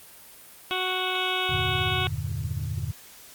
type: harmonic tone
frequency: 370 Hz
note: F#4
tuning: in tune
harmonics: 1 / 2 / 3 / 4 / 6 / 7 / 8 / 9 / 10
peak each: -33 / -33 / -33 / -33 / -33 / -33 / -33 / -33 / -33 dBFS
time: 0.71-2.07 s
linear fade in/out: 0 ms
type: chord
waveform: sine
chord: E half-diminished seventh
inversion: none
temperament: equal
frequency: 82.41 / 98 / 116.54 / 146.83 Hz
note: E2 / G2 / Bb2 / D3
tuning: 0 / 0 / 0 / 0 cents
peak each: -33 dBFS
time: 1.49-2.92 s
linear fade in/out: 10 ms
effects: white hiss -48 dBFS RMS until 3.34 s + Opus 32 kbps